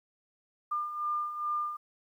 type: beating tone pair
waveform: sine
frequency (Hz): 1200 / 1202.4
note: D6 / D6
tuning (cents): +37 / +40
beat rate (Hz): 2.4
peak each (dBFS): -38 / -31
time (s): 0.71-1.77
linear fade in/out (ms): 10
effects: 11-bit